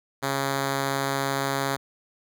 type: tone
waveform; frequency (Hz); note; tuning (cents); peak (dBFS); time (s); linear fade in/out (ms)
5% pulse; 137.4; C#3; -15; -13; 0.22-1.77; 20
effects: none